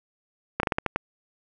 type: slowing click train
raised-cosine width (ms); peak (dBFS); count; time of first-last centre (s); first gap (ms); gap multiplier
0.5; -8; 7; 0.6-0.96; 32; 1.25
effects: none